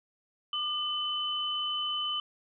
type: tone pair together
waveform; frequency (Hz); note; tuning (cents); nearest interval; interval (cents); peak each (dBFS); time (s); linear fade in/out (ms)
sine; 1200 / 3026; D6 / F#7; +37 / +38; octave + major third; 1601; -36 / -30; 0.53-2.2; 2
effects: none